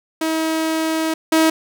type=tone pair in turn; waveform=sawtooth; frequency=320 / 320 Hz; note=D#4 / D#4; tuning=+49 / +49 cents; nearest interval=unison; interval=0 cents; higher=neither; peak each=-14 / -8 dBFS; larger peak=second; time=0.21-1.14 / 1.32-1.5 s; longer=first; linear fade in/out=5 ms; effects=none